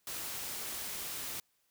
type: noise with amplitude modulation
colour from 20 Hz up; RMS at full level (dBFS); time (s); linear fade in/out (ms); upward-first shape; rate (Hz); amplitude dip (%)
white; -39; 0.07-1.4; 2; sine; 203; 25
effects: white hiss -75 dBFS RMS until 1.7 s